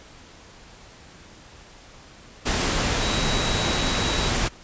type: tone in noise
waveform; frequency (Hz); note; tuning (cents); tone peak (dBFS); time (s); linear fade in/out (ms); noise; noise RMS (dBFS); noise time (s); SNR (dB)
sine; 3877; B7; -33; -30; 3.01-4.3; 20; pink; -23; 2.45-4.49; -10
effects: pink hiss -47 dBFS RMS until 4.63 s + resampled to 16000 Hz